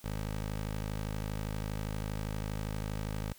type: tone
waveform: 15% pulse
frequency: 52.5 Hz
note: G#1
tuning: 19 cents sharp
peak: -28 dBFS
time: 0.04-3.33 s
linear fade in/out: 5 ms
effects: white hiss -58 dBFS RMS until 3.38 s